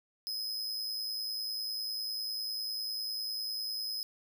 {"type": "tone with amplitude modulation", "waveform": "45% pulse", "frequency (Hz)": 5080, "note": "D#8", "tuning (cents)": 35, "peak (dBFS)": -32, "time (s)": [0.27, 4.03], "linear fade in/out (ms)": 0, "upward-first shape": "sine", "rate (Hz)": 110, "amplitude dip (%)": 60, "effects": ["12-bit"]}